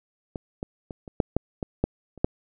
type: clicks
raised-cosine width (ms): 2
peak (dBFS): -18 / -17 / -22 / -26 / -6 / -8 / -15 / -8 / -30 / -6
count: 10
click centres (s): 0.358 / 0.629 / 0.908 / 1.078 / 1.202 / 1.366 / 1.628 / 1.84 / 2.177 / 2.245
effects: none